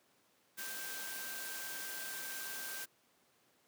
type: tone in noise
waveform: sine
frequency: 1568 Hz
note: G6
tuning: in tune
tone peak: -47 dBFS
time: 0.57-2.86 s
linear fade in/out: 20 ms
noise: white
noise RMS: -44 dBFS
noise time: 0.57-2.86 s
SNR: -6 dB
effects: pink hiss -71 dBFS RMS until 3.67 s + high-pass 200 Hz 12 dB/octave